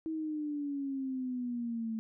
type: exponential sweep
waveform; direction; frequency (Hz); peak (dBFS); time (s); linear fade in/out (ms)
sine; down; 322.4 to 220.6; -33; 0.06-1.99; 0
effects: none